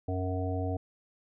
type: harmonic tone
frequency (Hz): 92.5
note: F#2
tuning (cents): 0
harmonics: 1 / 3 / 5 / 7 / 8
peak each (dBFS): -31 / -36 / -38 / -39 / -40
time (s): 0.08-0.77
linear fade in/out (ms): 5
effects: none